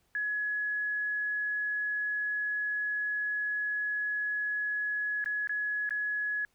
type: tone with dropouts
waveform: sine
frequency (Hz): 1688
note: G#6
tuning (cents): +28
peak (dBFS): -29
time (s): 0.15-6.45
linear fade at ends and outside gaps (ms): 1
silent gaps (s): 5.242-5.259 / 5.473-5.494 / 5.892-5.907
effects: pink hiss -72 dBFS RMS until 6.54 s